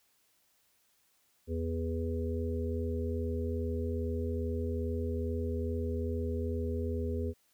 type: harmonic tone with a mistuned harmonic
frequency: 82.41 Hz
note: E2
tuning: in tune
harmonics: 1 / 3 / 5 / 6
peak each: -33 / -38 / -38 / -41 dBFS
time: 1.47-7.34 s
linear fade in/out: 50 ms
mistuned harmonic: 3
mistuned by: -19 cents
effects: white hiss -71 dBFS RMS until 7.53 s